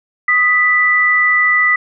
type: tone pair together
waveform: sine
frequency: 1244.5 / 1975.5 Hz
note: D#6 / B6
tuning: 0 / 0 cents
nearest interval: minor sixth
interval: 800 cents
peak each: -17 / -10 dBFS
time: 0.28-1.76 s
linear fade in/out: 5 ms
effects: none